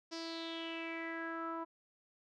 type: tone with low-pass filter sweep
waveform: sawtooth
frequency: 329.6 Hz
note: E4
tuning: in tune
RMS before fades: -42 dBFS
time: 0.11-1.65 s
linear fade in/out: 20 ms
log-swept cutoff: 5300 to 1100 Hz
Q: 5.7
effects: none